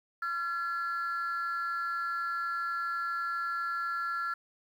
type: tone pair together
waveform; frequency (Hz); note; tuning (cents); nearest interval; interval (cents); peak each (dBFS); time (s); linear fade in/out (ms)
sine; 1367.9 / 1700; F6 / G#6; -36 / +40; major third; 376; -30 / -35; 0.22-4.34; 5
effects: tanh soft clip ceiling -27 dBFS + 10-bit

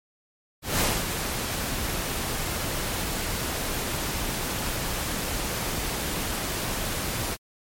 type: noise with ADSR envelope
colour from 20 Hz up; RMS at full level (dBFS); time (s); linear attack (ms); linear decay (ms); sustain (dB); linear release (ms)
pink; -22; 0.62-7.37; 180; 230; -7; 39
effects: MP3 64 kbps

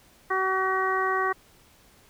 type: harmonic tone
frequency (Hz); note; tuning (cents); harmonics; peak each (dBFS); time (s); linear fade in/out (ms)
378.7; F#4; +40; 1 / 2 / 3 / 4 / 5; -29 / -31 / -26 / -32 / -30; 0.3-1.33; 10
effects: pink hiss -57 dBFS RMS until 2.09 s

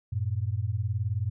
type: beating tone pair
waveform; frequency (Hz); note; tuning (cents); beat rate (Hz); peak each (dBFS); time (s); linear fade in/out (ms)
sine; 94.6 / 113.6; F#2 / A#2; +39 / -44; 19; -29; 0.12-1.3; 10
effects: none

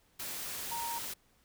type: tone in noise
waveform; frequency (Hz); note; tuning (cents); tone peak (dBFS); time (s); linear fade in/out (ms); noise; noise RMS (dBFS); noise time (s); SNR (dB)
sine; 932.3; A#5; 0; -36; 0.71-0.99; 10; white; -40; 0.19-1.14; +1
effects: pink hiss -69 dBFS RMS until 1.44 s

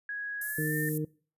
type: tone with pitch glide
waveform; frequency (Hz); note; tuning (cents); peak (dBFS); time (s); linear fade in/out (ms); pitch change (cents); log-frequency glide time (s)
sine; 1661.2 to 1801.1; G#6 to A6; 0 to +40; -33; 0.09-0.89; 2; +140; 0.41-0.75
type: high-pass noise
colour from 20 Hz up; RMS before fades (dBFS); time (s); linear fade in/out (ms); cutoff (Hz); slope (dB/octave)
pink; -36; 0.41-0.98; 5; 11000; 24
type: harmonic tone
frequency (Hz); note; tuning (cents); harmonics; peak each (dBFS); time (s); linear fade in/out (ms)
153.6; D#3; -22; 1 / 2 / 3; -31 / -34 / -36; 0.58-1.05; 5
effects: noise-tail reverb RT60 0.4 s tail -22 dB re dry + resampled to 32000 Hz

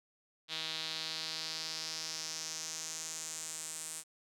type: tone with band-pass filter sweep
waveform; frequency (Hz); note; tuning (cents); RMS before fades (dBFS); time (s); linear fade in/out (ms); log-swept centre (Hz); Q
sawtooth; 159.3; D#3; +41; -41; 0.48-4.04; 50; 3700 to 8500; 3.3
effects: none

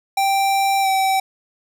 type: tone with pitch glide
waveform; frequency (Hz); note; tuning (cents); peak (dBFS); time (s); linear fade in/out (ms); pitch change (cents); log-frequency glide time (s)
square; 784 to 770.1; G5 to G5; 0 to -31; -16; 0.17-1.2; 5; -31; 0.82-0.87
effects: none

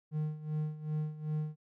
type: tone with tremolo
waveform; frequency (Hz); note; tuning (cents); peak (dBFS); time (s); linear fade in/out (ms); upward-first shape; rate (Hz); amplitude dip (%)
triangle; 153.3; D#3; -25; -28; 0.11-1.56; 50; sine; 2.6; 80
effects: none

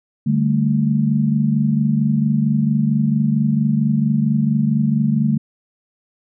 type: chord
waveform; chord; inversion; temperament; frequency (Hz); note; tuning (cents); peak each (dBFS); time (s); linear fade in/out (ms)
sine; D suspended fourth; none; just; 146.83 / 195.78 / 220.2; D3 / G3 / A3; 0 / -2 / +2; -18 / -21 / -17; 0.26-5.38; 10
effects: none

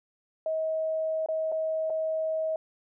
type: tone with dropouts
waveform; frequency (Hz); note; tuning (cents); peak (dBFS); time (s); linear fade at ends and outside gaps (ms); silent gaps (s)
sine; 636; D#5; +38; -26; 0.46-2.56; 2; 1.261-1.286 / 1.518-1.522 / 1.899-1.903
effects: none

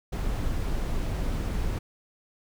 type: noise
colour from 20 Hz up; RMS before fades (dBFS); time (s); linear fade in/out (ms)
brown; -28; 0.12-1.79; 10
effects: none

